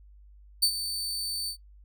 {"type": "tone with ADSR envelope", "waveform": "sawtooth", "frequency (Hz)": 4548, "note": "C#8", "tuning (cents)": 44, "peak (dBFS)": -16, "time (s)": [0.62, 1.57], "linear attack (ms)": 12, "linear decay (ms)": 74, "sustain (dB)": -12, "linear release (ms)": 88, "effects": ["noise-tail reverb RT60 0.1 s tail -19 dB re dry", "added 50 Hz sine -50 dBFS peak until 1.84 s"]}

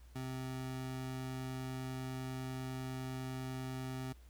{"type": "tone", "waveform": "25% pulse", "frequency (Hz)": 130, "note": "C3", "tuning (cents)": -11, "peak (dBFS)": -36, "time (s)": [0.15, 4.13], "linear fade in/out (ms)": 10, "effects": ["added 60 Hz sine -55 dBFS peak until 4.29 s", "pink hiss -68 dBFS RMS until 4.29 s"]}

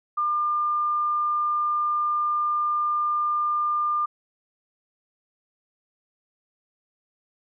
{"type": "tone", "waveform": "sine", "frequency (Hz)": 1200, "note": "D6", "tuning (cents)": 37, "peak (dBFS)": -21, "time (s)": [0.17, 4.06], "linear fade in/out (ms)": 10, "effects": []}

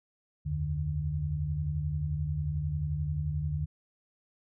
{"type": "tone cluster", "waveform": "sine", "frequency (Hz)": [76.8, 88.1, 148.9], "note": ["D#2", "F2", "D3"], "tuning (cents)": [-22, 16, 24], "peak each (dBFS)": [-34, -36, -31], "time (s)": [0.45, 3.66], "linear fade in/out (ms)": 20, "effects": []}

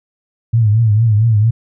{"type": "tone with vibrato", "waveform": "sine", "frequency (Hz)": 110, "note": "A2", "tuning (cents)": 0, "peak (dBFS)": -8, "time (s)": [0.53, 1.51], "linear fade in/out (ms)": 10, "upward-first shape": "triangle", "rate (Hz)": 4.4, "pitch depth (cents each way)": 130, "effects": []}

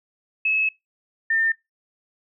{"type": "tone pair in turn", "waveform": "sine", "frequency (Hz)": [2587, 1804.1], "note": ["E7", "A6"], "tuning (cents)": [-33, 43], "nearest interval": "tritone", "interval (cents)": 624, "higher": "first", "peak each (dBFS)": -18, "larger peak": "neither", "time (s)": [[0.45, 0.69], [1.3, 1.52]], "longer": "first", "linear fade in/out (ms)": 5, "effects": ["noise-tail reverb RT60 0.2 s tail -24 dB re dry"]}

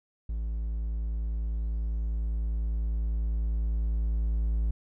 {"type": "tone with level ramp", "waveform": "triangle", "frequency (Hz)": 55, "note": "A1", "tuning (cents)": 0, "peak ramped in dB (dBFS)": [-27, -22], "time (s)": [0.29, 4.71], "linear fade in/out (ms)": 5, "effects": []}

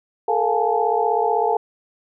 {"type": "tone cluster", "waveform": "sine", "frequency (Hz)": [427.1, 463, 705, 824, 880], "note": ["G#4", "A#4", "F5", "G#5", "A5"], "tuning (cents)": [48, -12, 16, -14, 0], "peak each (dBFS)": -23, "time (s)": [0.28, 1.57], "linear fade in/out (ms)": 5, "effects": []}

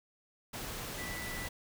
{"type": "tone in noise", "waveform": "sine", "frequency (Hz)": 1975.5, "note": "B6", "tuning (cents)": 0, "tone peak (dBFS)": -42, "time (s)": [0.98, 1.48], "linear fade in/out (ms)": 10, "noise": "pink", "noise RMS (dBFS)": -41, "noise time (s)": [0.53, 1.49], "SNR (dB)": -4, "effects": []}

